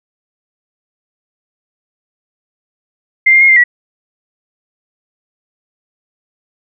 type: tone with pitch steps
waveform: sine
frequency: 2095 / 2112 / 2148 / 2098 / 1939 Hz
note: C7 / C7 / C7 / C7 / B6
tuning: +2 / +16 / +45 / +4 / -32 cents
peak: -4 dBFS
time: 3.26-3.64 s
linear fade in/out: 10 ms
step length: 76 ms
effects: none